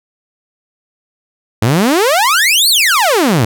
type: exponential two-way sweep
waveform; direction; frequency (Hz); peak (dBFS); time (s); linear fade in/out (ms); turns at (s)
sawtooth; up then down; 101.8 to 4625 to 101.8; -5; 1.62-3.45; 5; 2.69
effects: none